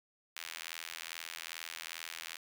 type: tone with high-pass filter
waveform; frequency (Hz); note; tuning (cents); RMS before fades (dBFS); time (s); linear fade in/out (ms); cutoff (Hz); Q
sawtooth; 82.41; E2; 0; -45; 0.36-2.37; 5; 2200; 1.1
effects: none